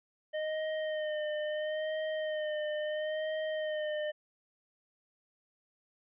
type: tone with vibrato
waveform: square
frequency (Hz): 615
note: D#5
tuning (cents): -20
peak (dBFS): -33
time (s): 0.33-4.12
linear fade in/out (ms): 20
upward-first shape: sine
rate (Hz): 0.74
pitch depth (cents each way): 29
effects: resampled to 8000 Hz